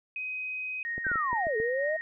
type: tone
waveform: sine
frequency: 2516 Hz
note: D#7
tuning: 19 cents sharp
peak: -32 dBFS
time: 0.16-0.83 s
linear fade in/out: 2 ms
type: tone with tremolo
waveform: sine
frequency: 1864.7 Hz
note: A#6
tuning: in tune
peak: -30 dBFS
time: 0.85-2.01 s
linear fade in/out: 0 ms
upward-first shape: sine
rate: 4.2 Hz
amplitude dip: 30%
type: clicks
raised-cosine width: 2 ms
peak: -26 dBFS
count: 7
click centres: 0.98 / 1.067 / 1.116 / 1.157 / 1.33 / 1.469 / 1.601 s
type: linear two-way sweep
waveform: sine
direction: down then up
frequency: 1607 to 426.2 to 644 Hz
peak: -27 dBFS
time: 1.04-1.97 s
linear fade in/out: 10 ms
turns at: 1.57 s
effects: none